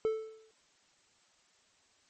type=tone with exponential decay; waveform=triangle; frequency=440 Hz; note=A4; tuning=in tune; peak=-23 dBFS; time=0.05-0.51 s; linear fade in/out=0 ms; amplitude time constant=100 ms; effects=white hiss -68 dBFS RMS until 2.09 s + MP3 32 kbps